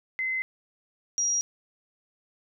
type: tone pair in turn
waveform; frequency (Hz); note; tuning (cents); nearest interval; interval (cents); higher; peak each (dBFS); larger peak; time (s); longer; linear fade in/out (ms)
sine; 2054 / 5716; C7 / F8; -33 / +39; octave + tritone; 1772; second; -26 / -23; second; 0.19-0.42 / 1.18-1.41; neither; 0
effects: none